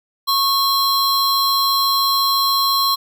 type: tone pair together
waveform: square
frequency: 1100 / 4103 Hz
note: C#6 / C8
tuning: -14 / -35 cents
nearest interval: octave + major seventh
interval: 2279 cents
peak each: -18 dBFS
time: 0.27-2.96 s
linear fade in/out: 20 ms
effects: none